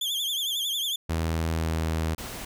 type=tone with vibrato; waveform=40% pulse; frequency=3340 Hz; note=G#7; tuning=9 cents sharp; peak=-25 dBFS; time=0.01-0.96 s; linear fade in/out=5 ms; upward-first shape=triangle; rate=11 Hz; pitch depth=130 cents each way
type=tone with pitch glide; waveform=sawtooth; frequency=81.5 to 80.24 Hz; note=E2 to E2; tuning=-19 to -46 cents; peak=-21 dBFS; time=1.09-2.15 s; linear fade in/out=10 ms; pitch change=-27 cents; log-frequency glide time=1.45-1.92 s
type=noise; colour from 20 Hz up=pink; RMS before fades=-37 dBFS; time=2.18-2.45 s; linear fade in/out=5 ms
effects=none